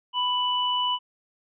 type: tone pair together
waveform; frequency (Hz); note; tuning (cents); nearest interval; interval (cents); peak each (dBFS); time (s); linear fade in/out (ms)
sine; 992.5 / 2972; B5 / F#7; +8 / +7; octave + perfect fifth; 1899; -25; 0.13-0.99; 50
effects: none